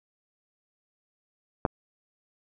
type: clicks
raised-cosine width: 1 ms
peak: -7 / -28 dBFS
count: 2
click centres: 1.652 / 1.662 s
effects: none